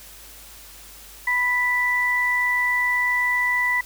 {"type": "tone pair together", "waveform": "sine", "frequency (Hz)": [987.8, 1975.5], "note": ["B5", "B6"], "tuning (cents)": [0, 0], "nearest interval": "octave", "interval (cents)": 1200, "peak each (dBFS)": [-26, -19], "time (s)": [1.27, 3.81], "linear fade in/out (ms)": 5, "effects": ["added 50 Hz sine -49 dBFS peak until 3.85 s", "white hiss -44 dBFS RMS until 3.85 s"]}